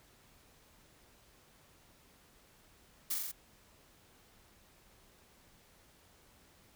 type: noise with echo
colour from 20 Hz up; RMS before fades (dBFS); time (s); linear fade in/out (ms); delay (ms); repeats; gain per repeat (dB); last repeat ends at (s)
blue; -34; 3.1-3.15; 10; 42; 4; -2; 3.318
effects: pink hiss -64 dBFS RMS until 6.75 s